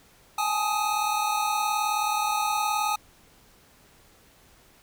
square tone cluster, 825 / 864 / 1252 Hz, G#5 / A5 / D#6, -12 / -32 / +10 cents, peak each -29 dBFS, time 0.38-2.96 s, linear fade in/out 5 ms, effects pink hiss -57 dBFS RMS until 4.82 s

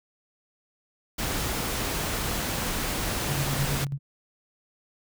pink noise, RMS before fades -29 dBFS, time 1.18-3.85 s, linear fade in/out 10 ms
sine tone with tremolo, 139.4 Hz, C#3, 10 cents sharp, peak -25 dBFS, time 3.27-3.99 s, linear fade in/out 50 ms, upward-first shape square, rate 9.2 Hz, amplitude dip 60%
effects none

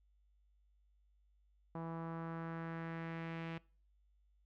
sawtooth tone with low-pass filter sweep, 164.81 Hz, E3, in tune, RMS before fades -44 dBFS, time 1.75-3.58 s, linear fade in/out 2 ms, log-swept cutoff 1000 to 2600 Hz, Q 2, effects noise-tail reverb RT60 0.4 s tail -23 dB re dry + added 50 Hz sine -69 dBFS peak until 4.45 s

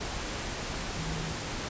sine tone in noise, 160.1 Hz, D#3, 50 cents sharp, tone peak -35 dBFS, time 0.98-1.32 s, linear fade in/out 10 ms, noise pink, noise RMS -35 dBFS, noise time 0-1.69 s, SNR -3 dB, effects resampled to 16000 Hz

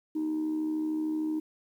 sine tone with amplitude modulation, 311.1 Hz, D#4, in tune, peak -24 dBFS, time 0.15-1.4 s, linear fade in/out 10 ms, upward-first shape sine, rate 73.2 Hz, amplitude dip 50%, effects tanh soft clip ceiling -24 dBFS + 10-bit

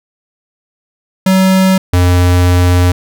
square tone pair in turn, 189 / 89.2 Hz, F#3 / F2, +37 / +37 cents, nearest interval octave + minor second, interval 1300 cents, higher first, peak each -7 dBFS, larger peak neither, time 1.26-1.78 / 1.93-2.92 s, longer second, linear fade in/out 5 ms, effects none

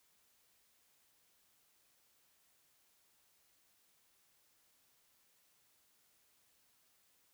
silence, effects white hiss -73 dBFS RMS until 7.33 s

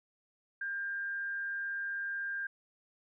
sine tone with frequency modulation, 1599 Hz, G6, 34 cents sharp, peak -34 dBFS, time 0.61-2.47 s, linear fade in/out 5 ms, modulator 134 Hz, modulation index 0.25, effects none

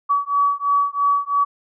sine beating tone pair, 1137 / 1140 Hz, C#6 / C#6, +44 / +48 cents, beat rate 3 Hz, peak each -19 dBFS, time 0.09-1.45 s, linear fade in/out 20 ms, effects none

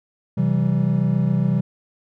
triangle chord, C major, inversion none, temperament equal with one note detuned, 130.81 / 164.81 / 192.41 Hz, C3 / E3 / G3, 0 / 0 / -32 cents, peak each -19 dBFS, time 0.37-1.61 s, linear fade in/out 10 ms, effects none

